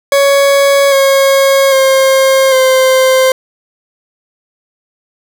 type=tone with pitch steps; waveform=40% pulse; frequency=558 / 545.6 / 533.4 / 521.5 Hz; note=C#5 / C#5 / C5 / C5; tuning=+11 / -28 / +33 / -6 cents; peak=-5 dBFS; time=0.12-3.32 s; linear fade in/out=2 ms; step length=800 ms; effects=none